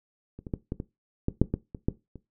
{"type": "clicks", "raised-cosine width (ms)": 3, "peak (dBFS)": [-28, -25, -15, -17, -20, -12, -6, -13, -23, -10, -29], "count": 11, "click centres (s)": [0.39, 0.468, 0.538, 0.721, 0.801, 1.284, 1.416, 1.54, 1.748, 1.885, 2.157], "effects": ["noise-tail reverb RT60 0.2 s tail -17 dB re dry"]}